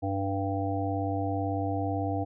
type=harmonic tone; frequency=98 Hz; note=G2; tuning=in tune; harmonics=1 / 3 / 5 / 7 / 8; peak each=-31 / -32 / -37 / -34 / -36 dBFS; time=0.02-2.25 s; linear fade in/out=20 ms; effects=none